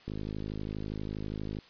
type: click train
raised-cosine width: 3 ms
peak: -24 dBFS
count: 80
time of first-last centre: 0.08-1.588 s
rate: 52.4 Hz
effects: white hiss -56 dBFS RMS until 1.69 s + resampled to 11025 Hz